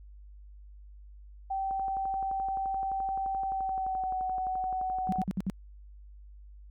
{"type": "tone with pitch glide", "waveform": "sine", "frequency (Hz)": [774, 748.5], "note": ["G5", "F#5"], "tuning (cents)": [-22, 20], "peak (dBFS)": -29, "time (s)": [1.5, 5.24], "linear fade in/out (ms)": 10, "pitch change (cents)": -58, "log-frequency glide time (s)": [3.45, 4.19]}
{"type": "click train", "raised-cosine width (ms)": 1, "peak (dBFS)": -32, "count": 41, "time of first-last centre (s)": [1.71, 5.158], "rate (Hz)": 11.6}
{"type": "tone bursts", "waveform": "sine", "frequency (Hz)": 190, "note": "F#3", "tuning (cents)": 46, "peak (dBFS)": -27, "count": 5, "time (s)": [5.09, 5.499], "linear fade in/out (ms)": 0, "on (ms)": 33, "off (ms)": 61}
{"effects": ["added 50 Hz sine -47 dBFS peak until 6.7 s"]}